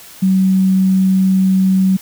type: tone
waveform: sine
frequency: 189.4 Hz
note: F#3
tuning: 41 cents sharp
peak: -9 dBFS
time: 0.22-1.97 s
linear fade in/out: 10 ms
effects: white hiss -38 dBFS RMS until 2.01 s